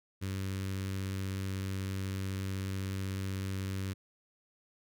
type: tone with notch filter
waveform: sawtooth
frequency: 96.1 Hz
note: G2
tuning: 34 cents flat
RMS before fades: -36 dBFS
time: 0.21-3.94 s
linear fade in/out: 20 ms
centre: 740 Hz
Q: 0.71
effects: none